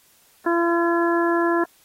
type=harmonic tone; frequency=340 Hz; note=F4; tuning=46 cents flat; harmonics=1 / 2 / 3 / 4 / 5; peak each=-19 / -26 / -25 / -29 / -27 dBFS; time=0.46-1.64 s; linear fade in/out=5 ms; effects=white hiss -57 dBFS RMS until 1.84 s + AAC 48 kbps